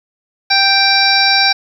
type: harmonic tone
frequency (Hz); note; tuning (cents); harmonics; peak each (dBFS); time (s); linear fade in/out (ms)
784; G5; 0; 1 / 2 / 3 / 5 / 6 / 7; -16 / -16 / -16 / -16 / -16 / -16; 0.5-1.53; 10
effects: 7-bit